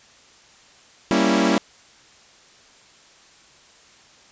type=chord; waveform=sawtooth; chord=G diminished seventh; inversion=none; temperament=equal; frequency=196 / 233.1 / 277.2 / 329.6 Hz; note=G3 / Bb3 / Db4 / Fb4; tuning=0 / 0 / 0 / 0 cents; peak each=-18 dBFS; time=1.11-1.58 s; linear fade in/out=0 ms; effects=white hiss -51 dBFS RMS until 4.31 s + resampled to 16000 Hz